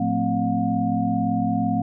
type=tone cluster; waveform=sine; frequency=111.2 / 179.6 / 225.2 / 263.1 / 716 Hz; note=A2 / F3 / A3 / C4 / F5; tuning=+19 / +49 / +40 / +10 / +43 cents; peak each=-29 / -27 / -24 / -25 / -26 dBFS; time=0-1.82 s; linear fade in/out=5 ms; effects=none